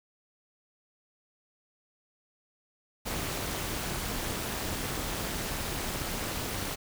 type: noise with amplitude modulation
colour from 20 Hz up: pink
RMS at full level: -31 dBFS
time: 3.05-6.76 s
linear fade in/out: 20 ms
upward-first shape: sine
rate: 217 Hz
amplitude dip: 65%
effects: none